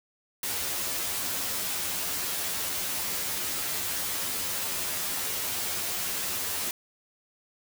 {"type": "noise with comb filter", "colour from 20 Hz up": "white", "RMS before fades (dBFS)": -31, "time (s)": [0.43, 6.71], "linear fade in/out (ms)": 2, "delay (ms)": 11, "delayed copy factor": 0.9, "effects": []}